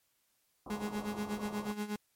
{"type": "low-pass noise", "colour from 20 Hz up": "white", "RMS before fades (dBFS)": -46, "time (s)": [0.66, 1.72], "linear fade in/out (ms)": 5, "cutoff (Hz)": 1200, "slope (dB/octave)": 96}
{"type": "tone with tremolo", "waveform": "35% pulse", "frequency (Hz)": 208.9, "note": "G#3", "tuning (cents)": 10, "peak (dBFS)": -31, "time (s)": [0.7, 1.96], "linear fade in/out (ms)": 2, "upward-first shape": "sine", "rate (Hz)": 8.3, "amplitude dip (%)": 75}
{"effects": ["white hiss -75 dBFS RMS until 2.15 s", "MP3 64 kbps"]}